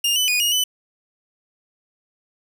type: tone with pitch steps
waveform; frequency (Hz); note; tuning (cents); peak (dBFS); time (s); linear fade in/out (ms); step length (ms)
sawtooth; 2817 / 2999 / 2466 / 2870 / 3001; F7 / F#7 / D#7 / F7 / F#7; +14 / +23 / -16 / +47 / +24; -14; 0.04-0.64; 5; 120
effects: none